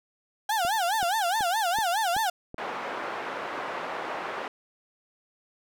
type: tone with vibrato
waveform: 35% pulse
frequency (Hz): 784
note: G5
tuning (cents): 0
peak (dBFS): -22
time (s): 0.49-2.3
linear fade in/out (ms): 5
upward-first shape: sine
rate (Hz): 4.8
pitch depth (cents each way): 240
type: click train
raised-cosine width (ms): 2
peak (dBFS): -25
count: 6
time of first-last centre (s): 0.65-2.544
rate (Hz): 2.64
type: band-pass noise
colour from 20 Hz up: pink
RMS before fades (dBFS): -34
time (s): 2.58-4.48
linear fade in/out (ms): 2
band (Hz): 550 to 1600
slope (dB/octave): 12
effects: none